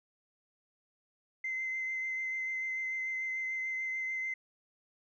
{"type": "tone with vibrato", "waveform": "sine", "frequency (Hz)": 2067, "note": "C7", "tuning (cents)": -22, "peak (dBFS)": -32, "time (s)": [1.44, 4.34], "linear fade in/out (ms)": 5, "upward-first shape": "sine", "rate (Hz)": 6.8, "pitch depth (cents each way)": 14, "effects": ["tanh soft clip ceiling -28 dBFS"]}